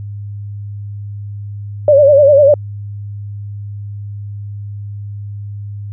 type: tone with vibrato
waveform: sine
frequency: 572 Hz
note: D5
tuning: 46 cents flat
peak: -4 dBFS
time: 1.88-2.54 s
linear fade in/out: 2 ms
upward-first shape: sine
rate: 10 Hz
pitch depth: 95 cents each way
effects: added 102 Hz sine -23 dBFS peak until 5.92 s